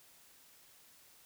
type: silence
effects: white hiss -62 dBFS RMS until 1.25 s